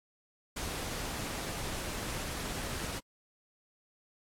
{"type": "noise with ADSR envelope", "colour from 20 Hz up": "pink", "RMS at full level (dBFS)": -36, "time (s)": [0.56, 3], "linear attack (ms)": 10, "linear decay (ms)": 240, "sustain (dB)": -2, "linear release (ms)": 17, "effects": ["low-pass 12000 Hz 12 dB/octave", "AAC 64 kbps"]}